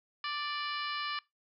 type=harmonic tone with a mistuned harmonic; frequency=587.3 Hz; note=D5; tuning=in tune; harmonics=2 / 3 / 4 / 5 / 6 / 7 / 8 / 9; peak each=-37 / -41 / -43 / -42 / -48 / -45 / -49 / -48 dBFS; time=0.24-1.19 s; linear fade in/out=2 ms; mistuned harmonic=9; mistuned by=-53 cents; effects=noise-tail reverb RT60 0.2 s tail -22 dB re dry